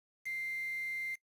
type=tone with quantisation; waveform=sine; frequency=2093 Hz; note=C7; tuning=in tune; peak=-36 dBFS; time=0.25-1.16 s; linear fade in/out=20 ms; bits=8; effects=noise-tail reverb RT60 0.1 s tail -20 dB re dry + resampled to 32000 Hz